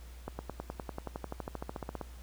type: accelerating click train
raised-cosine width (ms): 1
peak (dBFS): -23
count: 22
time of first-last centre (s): 0.28-2.013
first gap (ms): 110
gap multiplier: 0.97
effects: added 60 Hz sine -46 dBFS peak until 2.22 s + pink hiss -58 dBFS RMS until 2.22 s